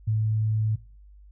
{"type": "tone", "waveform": "sine", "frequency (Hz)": 108.8, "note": "A2", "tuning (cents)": -19, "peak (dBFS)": -21, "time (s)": [0.07, 0.76], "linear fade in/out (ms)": 10, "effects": ["noise-tail reverb RT60 0.4 s tail -21 dB re dry", "added 50 Hz sine -47 dBFS peak until 1.31 s"]}